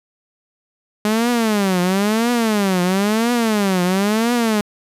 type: tone with vibrato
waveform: sawtooth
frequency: 207.7 Hz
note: G#3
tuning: in tune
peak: -11 dBFS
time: 1.05-4.61 s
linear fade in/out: 2 ms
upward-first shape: triangle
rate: 0.99 Hz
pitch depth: 290 cents each way
effects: resampled to 32000 Hz